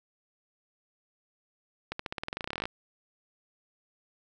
accelerating click train, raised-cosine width 0.3 ms, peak -17 dBFS, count 20, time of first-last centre 1.92-2.655 s, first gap 74 ms, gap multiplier 0.92, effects none

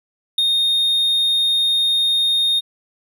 triangle tone with ADSR envelope, 3690 Hz, A#7, 18 cents flat, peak -11 dBFS, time 0.38-2.61 s, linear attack 5 ms, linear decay 18 ms, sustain -2 dB, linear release 27 ms, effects none

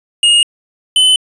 square tone pair in turn, 2854 / 3029 Hz, F7 / F#7, +37 / +40 cents, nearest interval minor second, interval 103 cents, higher second, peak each -7 dBFS, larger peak neither, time 0.23-0.43 / 0.96-1.16 s, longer neither, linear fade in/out 2 ms, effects resampled to 22050 Hz

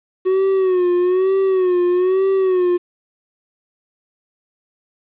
triangle tone with vibrato, 370 Hz, F#4, in tune, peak -11 dBFS, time 0.25-2.78 s, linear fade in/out 20 ms, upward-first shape sine, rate 1.1 Hz, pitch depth 77 cents each way, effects resampled to 8000 Hz + 8-bit

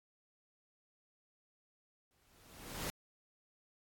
pink noise with exponential growth, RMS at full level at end -38 dBFS, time 2.11-2.9 s, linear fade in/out 0 ms, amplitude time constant 170 ms, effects AAC 64 kbps

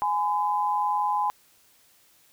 sine tone pair together, 833.8 / 1012 Hz, G#5 / B5, +7 / +42 cents, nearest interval minor third, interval 335 cents, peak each -25 dBFS, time 0.02-1.3 s, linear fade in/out 0 ms, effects white hiss -60 dBFS RMS until 2.32 s

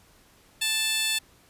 15% pulse tone with high-pass filter, 880 Hz, A5, in tune, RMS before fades -26 dBFS, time 0.61-1.19 s, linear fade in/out 10 ms, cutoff 3500 Hz, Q 0.98, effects pink hiss -58 dBFS RMS until 1.49 s + resampled to 32000 Hz

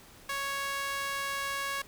sawtooth tone with high-pass filter, 554.4 Hz, C#5, in tune, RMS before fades -34 dBFS, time 0.29-1.82 s, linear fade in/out 5 ms, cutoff 1300 Hz, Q 1.5, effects pink hiss -54 dBFS RMS until 1.87 s

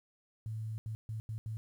sine tone bursts at uneven times, 110 Hz, A2, in tune, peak -36 dBFS, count 5, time 0.46-0.78 / 0.86-0.95 / 1.09-1.2 / 1.29-1.38 / 1.46-1.57 s, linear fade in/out 0 ms, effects 11-bit

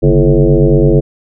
sine tone with frequency modulation, 146.83 Hz, D3, in tune, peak -5 dBFS, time 0.02-1.01 s, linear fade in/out 20 ms, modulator 94.9 Hz, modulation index 3.8, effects none

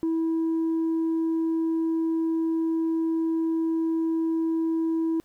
sine tone, 326 Hz, E4, 19 cents flat, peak -20 dBFS, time 0.03-5.2 s, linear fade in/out 0 ms, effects tanh soft clip ceiling -21 dBFS + pink hiss -64 dBFS RMS until 5.24 s

